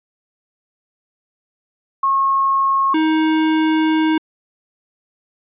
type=tone pair in turn; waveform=sine / square; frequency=1087 / 315.1 Hz; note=C#6 / D#4; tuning=-34 / +22 cents; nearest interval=octave + major sixth; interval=2144 cents; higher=first; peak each=-13 / -14 dBFS; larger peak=first; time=2.03-2.94 / 2.94-4.18 s; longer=second; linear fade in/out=5 ms; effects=resampled to 8000 Hz